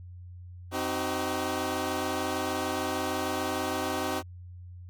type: chord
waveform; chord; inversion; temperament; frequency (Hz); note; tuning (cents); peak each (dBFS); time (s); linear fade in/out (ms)
15% pulse; C diminished; none; equal with one note detuned; 261.6 / 311.1 / 379.1; C4 / Eb4 / Gb4; 0 / 0 / +42; -27; 0.71-4.23; 50
effects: added 89 Hz sine -42 dBFS peak until 4.89 s